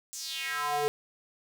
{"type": "tone with high-pass filter sweep", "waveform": "square", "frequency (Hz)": 146.7, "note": "D3", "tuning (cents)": -2, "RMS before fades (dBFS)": -32, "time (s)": [0.13, 0.88], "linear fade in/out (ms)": 0, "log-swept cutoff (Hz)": [7300, 440], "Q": 3.4, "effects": []}